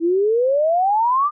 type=exponential sweep; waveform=sine; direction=up; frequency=323.2 to 1221 Hz; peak=-14 dBFS; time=0-1.31 s; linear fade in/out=50 ms; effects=none